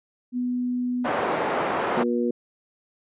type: tone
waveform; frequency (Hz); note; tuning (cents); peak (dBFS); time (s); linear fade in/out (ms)
sine; 247.4; B3; +3; -23; 0.32-1.08; 50
type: band-pass noise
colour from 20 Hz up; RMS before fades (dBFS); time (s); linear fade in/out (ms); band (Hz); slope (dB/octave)
pink; -25; 1.04-2.04; 20; 390 to 1300; 12
type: harmonic tone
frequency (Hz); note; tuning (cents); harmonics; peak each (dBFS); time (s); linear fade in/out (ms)
120; B2; -49; 2 / 3 / 4; -24 / -26 / -27; 1.97-2.31; 5
effects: resampled to 8000 Hz